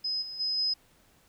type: tone with level steps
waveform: sine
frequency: 5060 Hz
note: D#8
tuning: 28 cents sharp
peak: -28 / -37 / -27 / -25 dBFS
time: 0.04-0.74 s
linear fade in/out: 10 ms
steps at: 0.21 / 0.39 / 0.57 s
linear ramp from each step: 20 ms
effects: pink hiss -63 dBFS RMS until 1.28 s